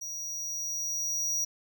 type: tone with level ramp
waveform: square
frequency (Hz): 5770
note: F#8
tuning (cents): -44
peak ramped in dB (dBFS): -36 to -27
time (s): 0.01-1.45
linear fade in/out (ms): 10
effects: none